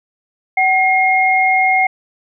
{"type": "tone pair together", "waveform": "sine", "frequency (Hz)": [756, 2141], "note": ["F#5", "C7"], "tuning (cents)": [37, 39], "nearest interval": "octave + tritone", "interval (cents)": 1802, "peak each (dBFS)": -13, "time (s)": [0.57, 1.87], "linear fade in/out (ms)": 5, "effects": []}